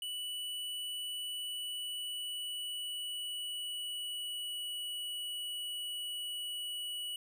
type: tone with pitch glide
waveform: square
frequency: 2960 to 2940 Hz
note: F#7 to F#7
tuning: 0 to -12 cents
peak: -38 dBFS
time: 0.02-7.16 s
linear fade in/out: 2 ms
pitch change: -12 cents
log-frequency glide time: 1.31-4.59 s
effects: none